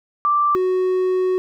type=tone pair in turn; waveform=sine / triangle; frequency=1174.7 / 370 Hz; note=D6 / F#4; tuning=0 / 0 cents; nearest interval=octave + minor sixth; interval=2000 cents; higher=first; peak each=-14 dBFS; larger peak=neither; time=0.25-0.55 / 0.55-1.38 s; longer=second; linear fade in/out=0 ms; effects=none